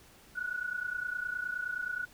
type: tone pair together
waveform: sine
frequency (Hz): 1450.4 / 1480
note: F#6 / F#6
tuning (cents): -35 / 0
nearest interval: unison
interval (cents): 35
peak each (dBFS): -37 / -35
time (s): 0.35-2.06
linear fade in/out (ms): 20
effects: pink hiss -58 dBFS RMS until 2.13 s